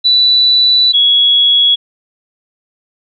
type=tone pair in turn; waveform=sine; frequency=3966 / 3347 Hz; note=B7 / G#7; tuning=+7 / +13 cents; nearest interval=minor third; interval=294 cents; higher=first; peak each=-6 dBFS; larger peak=neither; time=0.04-0.93 / 0.93-1.76 s; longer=first; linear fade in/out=20 ms; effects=none